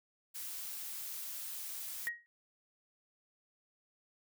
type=noise; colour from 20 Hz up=blue; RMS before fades=-43 dBFS; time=0.34-2.09 s; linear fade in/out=20 ms
type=tone with exponential decay; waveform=sine; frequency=1888 Hz; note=A#6; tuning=22 cents sharp; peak=-30 dBFS; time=2.07-2.26 s; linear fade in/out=0 ms; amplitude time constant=40 ms
effects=none